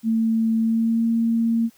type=tone with pitch glide; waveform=sine; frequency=224.6 to 229.2 Hz; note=A3 to A#3; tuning=+36 to -29 cents; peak=-17 dBFS; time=0.03-1.7 s; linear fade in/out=50 ms; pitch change=+35 cents; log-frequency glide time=0.57-1.06 s; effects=white hiss -57 dBFS RMS until 1.77 s